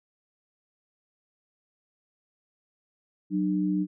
sine tone pair together, 186.58 / 301.3 Hz, F#3 / D4, +15 / +44 cents, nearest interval minor sixth, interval 829 cents, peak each -26 dBFS, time 3.3-3.87 s, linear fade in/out 50 ms, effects none

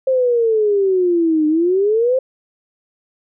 sine exponential two-way sweep, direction down then up, 532 to 302.2 to 532 Hz, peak -12 dBFS, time 0.07-2.19 s, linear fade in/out 5 ms, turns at 1.47 s, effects none

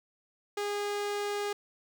sawtooth tone with notch filter, 410 Hz, G#4, 22 cents flat, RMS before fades -33 dBFS, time 0.57-1.53 s, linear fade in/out 5 ms, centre 12000 Hz, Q 1.5, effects none

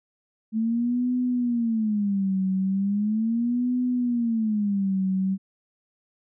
sine tone with vibrato, 217.3 Hz, A3, 21 cents flat, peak -21 dBFS, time 0.52-5.38 s, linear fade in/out 50 ms, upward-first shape sine, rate 0.38 Hz, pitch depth 240 cents each way, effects none

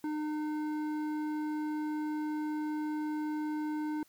sine tone with hard clipping, 304.2 Hz, D#4, 39 cents flat, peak -34 dBFS, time 0.04-4.03 s, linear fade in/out 2 ms, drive 10 dB, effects white hiss -66 dBFS RMS until 4.08 s

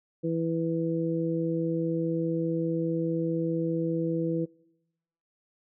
harmonic tone, 164.81 Hz, E3, in tune, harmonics 1 / 2 / 3, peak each -30 / -29 / -31 dBFS, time 0.23-4.46 s, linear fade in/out 20 ms, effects noise-tail reverb RT60 1.0 s tail -26 dB re dry

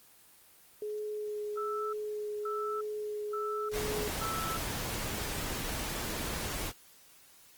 sine tone with vibrato, 421.3 Hz, G#4, 25 cents sharp, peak -34 dBFS, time 0.82-4.08 s, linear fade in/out 2 ms, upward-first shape sine, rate 1.1 Hz, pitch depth 10 cents each way
sine tone bursts, 1318.5 Hz, E6, in tune, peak -35 dBFS, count 4, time 1.57-4.57 s, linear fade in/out 5 ms, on 360 ms, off 520 ms
pink noise, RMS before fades -36 dBFS, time 3.71-6.73 s, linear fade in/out 50 ms
effects white hiss -59 dBFS RMS until 7.57 s + Opus 24 kbps

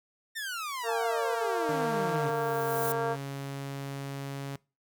sawtooth exponential sweep, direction down, 1845 to 130.81 Hz, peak -30 dBFS, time 0.35-2.31 s, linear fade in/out 20 ms
harmonic tone, 229.7 Hz, A#3, 25 cents flat, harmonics 2 / 3 / 4 / 5 / 6 / 7, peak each -30 / -34 / -36 / -38 / -40 / -41 dBFS, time 0.83-3.17 s, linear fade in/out 50 ms
sawtooth tone with pitch glide, 155.4 to 138.45 Hz, D#3 to C#3, -2 to -2 cents, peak -31 dBFS, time 1.69-4.56 s, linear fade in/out 0 ms, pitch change -200 cents, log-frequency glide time 2.02-2.65 s
violet noise with exponential growth, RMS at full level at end -33 dBFS, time 1.81-2.92 s, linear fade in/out 2 ms, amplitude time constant 240 ms
effects noise-tail reverb RT60 0.3 s tail -23 dB re dry

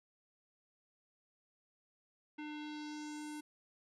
square tone with low-pass filter sweep, 300.6 Hz, D4, 40 cents sharp, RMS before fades -45 dBFS, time 2.38-3.41 s, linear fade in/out 10 ms, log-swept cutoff 2500 to 11000 Hz, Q 2.2, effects none

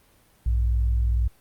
sine tone pair together, 59.31 / 101.5 Hz, A#1 / G#2, +31 / -39 cents, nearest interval major sixth, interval 930 cents, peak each -19 / -31 dBFS, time 0.46-1.28 s, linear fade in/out 5 ms, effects pink hiss -59 dBFS RMS until 1.4 s + Opus 32 kbps

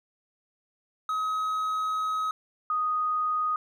triangle / sine tone pair in turn, 1271 / 1243.4 Hz, D#6 / D#6, +36 / -2 cents, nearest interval unison, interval 38 cents, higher first, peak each -24 / -24 dBFS, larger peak neither, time 1.09-2.31 / 2.7-3.56 s, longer first, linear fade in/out 2 ms, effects none

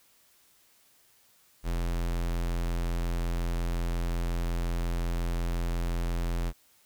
square tone, 42.79 Hz, F1, 35 cents flat, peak -28 dBFS, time 1.63-6.53 s, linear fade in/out 50 ms, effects white hiss -63 dBFS RMS until 6.85 s

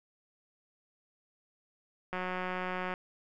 click train, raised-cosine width 0.5 ms, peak -21 dBFS, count 149, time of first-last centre 2.13-2.939 s, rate 183 Hz, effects none

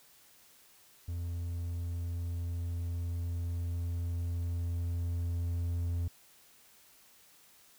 triangle tone with level ramp, 85.8 Hz, F2, 30 cents flat, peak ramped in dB -32 to -28 dBFS, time 1.08-6.08 s, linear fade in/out 5 ms, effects white hiss -61 dBFS RMS until 7.78 s

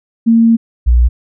sine tone pair in turn, 228.7 / 59.98 Hz, A#3 / B1, -33 / -50 cents, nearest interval octave + major seventh, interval 2317 cents, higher first, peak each -5 dBFS, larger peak neither, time 0.26-0.57 / 0.86-1.09 s, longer first, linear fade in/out 20 ms, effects none

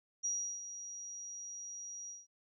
sine tone with ADSR envelope, 5750 Hz, F8, 50 cents sharp, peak -32 dBFS, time 0.23-2.27 s, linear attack 22 ms, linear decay 350 ms, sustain -11 dB, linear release 180 ms, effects none

